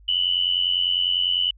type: tone pair together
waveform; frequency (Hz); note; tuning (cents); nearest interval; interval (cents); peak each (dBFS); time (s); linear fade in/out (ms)
sine; 2944 / 3034; F#7 / F#7; -9 / +43; minor second; 52; -21 / -23; 0.08-1.51; 5
effects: added 50 Hz sine -47 dBFS peak until 1.57 s